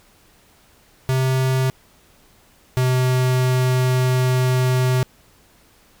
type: tone pair in turn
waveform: square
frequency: 130.81 / 127.82 Hz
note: C3 / C3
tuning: 0 / -40 cents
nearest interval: unison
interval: 40 cents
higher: first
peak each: -17 / -16 dBFS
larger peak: second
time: 1.09-1.7 / 2.77-5.03 s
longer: second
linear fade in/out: 0 ms
effects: pink hiss -54 dBFS RMS until 6 s